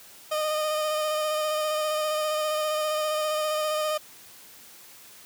30% pulse tone with vibrato, 614 Hz, D#5, 23 cents flat, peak -22 dBFS, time 0.31-3.98 s, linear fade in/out 10 ms, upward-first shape square, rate 15 Hz, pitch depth 14 cents each way, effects white hiss -49 dBFS RMS until 5.25 s + high-pass 80 Hz 12 dB/octave

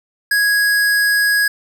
square tone, 1660 Hz, G#6, 1 cent flat, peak -13 dBFS, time 0.31-1.48 s, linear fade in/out 5 ms, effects none

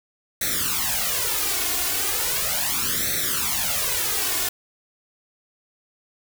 white noise with flanger, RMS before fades -24 dBFS, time 0.41-4.49 s, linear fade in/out 5 ms, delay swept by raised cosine 0.5 to 2.8 ms, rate 0.37 Hz, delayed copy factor +0.95, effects none

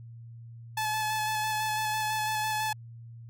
sawtooth tone with vibrato, 862 Hz, A5, 36 cents flat, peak -24 dBFS, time 0.77-2.73 s, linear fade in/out 5 ms, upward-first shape square, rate 6 Hz, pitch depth 13 cents each way, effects added 116 Hz sine -43 dBFS peak until 3.29 s

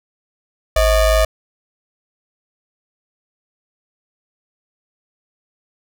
square ring-modulated tone, 291.9 Hz, D4, 10 cents flat, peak -9 dBFS, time 0.76-1.25 s, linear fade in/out 5 ms, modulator 344 Hz, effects none

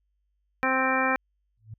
harmonic tone, 261.6 Hz, C4, in tune, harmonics 1 / 2 / 3 / 4 / 5 / 6 / 7 / 9, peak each -30 / -30 / -30 / -30 / -30 / -30 / -30 / -30 dBFS, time 0.63-1.16 s, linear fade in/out 0 ms
sine tone with exponential growth, 109.5 Hz, A2, 8 cents flat, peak -34 dBFS, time 1.57-1.74 s, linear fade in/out 5 ms, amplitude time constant 35 ms
effects added 50 Hz sine -70 dBFS peak until 1.78 s

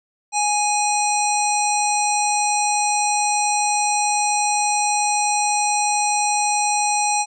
harmonic tone, 830.6 Hz, G#5, in tune, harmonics 1 / 3 / 5 / 7 / 9 / 10, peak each -19 / -26 / -30 / -26 / -26 / -29 dBFS, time 0.32-7.26 s, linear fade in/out 50 ms, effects none

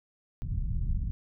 pink low-pass noise, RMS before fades -30 dBFS, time 0.42-1.11 s, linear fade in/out 0 ms, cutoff 140 Hz, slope 24 dB/octave, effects none

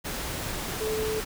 sine tone in noise, 435.2 Hz, A4, 19 cents flat, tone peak -27 dBFS, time 0.8-1.21 s, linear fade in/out 20 ms, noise pink, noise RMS -33 dBFS, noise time 0.04-1.25 s, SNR +3 dB, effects none

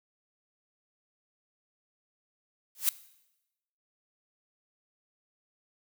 blue noise with exponential growth, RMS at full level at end -21 dBFS, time 2.75-2.89 s, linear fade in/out 1 ms, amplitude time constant 29 ms, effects noise-tail reverb RT60 0.9 s tail -18 dB re dry

